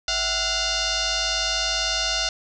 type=tone with frequency modulation; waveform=sine; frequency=655 Hz; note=E5; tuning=11 cents flat; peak=-21 dBFS; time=0.08-2.29 s; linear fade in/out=2 ms; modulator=706 Hz; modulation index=7.7; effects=none